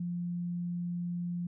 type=tone; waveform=sine; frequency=174.61 Hz; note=F3; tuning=in tune; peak=-32 dBFS; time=0-1.47 s; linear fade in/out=5 ms; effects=none